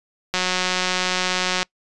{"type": "click train", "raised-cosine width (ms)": 0.2, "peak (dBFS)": -4, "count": 237, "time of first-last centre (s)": [0.34, 1.63], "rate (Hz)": 183, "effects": ["noise-tail reverb RT60 0.1 s tail -25 dB re dry", "resampled to 24000 Hz"]}